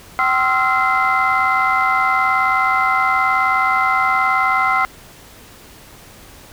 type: tone cluster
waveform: sine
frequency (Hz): 767 / 1052 / 1300 / 1379 / 2059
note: G5 / C6 / E6 / F6 / C7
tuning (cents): -38 / +9 / -24 / -22 / -28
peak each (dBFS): -19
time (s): 0.19-4.85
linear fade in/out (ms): 0
effects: tanh soft clip ceiling -6 dBFS + pink hiss -42 dBFS RMS until 6.52 s